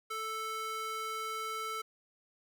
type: tone with high-pass filter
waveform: square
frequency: 440 Hz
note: A4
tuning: in tune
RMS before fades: -38 dBFS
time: 0.1-1.82 s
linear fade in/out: 10 ms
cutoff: 950 Hz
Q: 5.5
effects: none